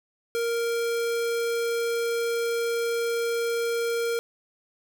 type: tone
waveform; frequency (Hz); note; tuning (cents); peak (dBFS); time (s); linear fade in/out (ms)
square; 466.2; A#4; 0; -25; 0.35-4.19; 0
effects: none